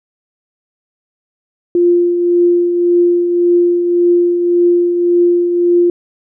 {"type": "tone with tremolo", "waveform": "sine", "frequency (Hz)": 349.2, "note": "F4", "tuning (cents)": 0, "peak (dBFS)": -6, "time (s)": [1.75, 5.9], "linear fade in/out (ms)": 2, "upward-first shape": "triangle", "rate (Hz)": 1.8, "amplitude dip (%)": 50, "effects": []}